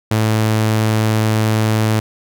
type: tone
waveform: sawtooth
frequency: 109.3 Hz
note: A2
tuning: 11 cents flat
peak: -9 dBFS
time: 0.11-2 s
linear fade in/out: 5 ms
effects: none